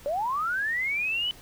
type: linear sweep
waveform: sine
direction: up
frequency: 544 to 3024 Hz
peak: -25 dBFS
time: 0.06-1.31 s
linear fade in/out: 0 ms
effects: pink hiss -50 dBFS RMS until 1.41 s